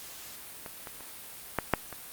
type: clicks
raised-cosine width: 0.5 ms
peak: -24 / -26 / -30 / -11 / -6 / -25 dBFS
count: 6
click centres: 0.662 / 0.872 / 1.007 / 1.587 / 1.737 / 1.927 s
effects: white hiss -45 dBFS RMS until 2.12 s + Opus 48 kbps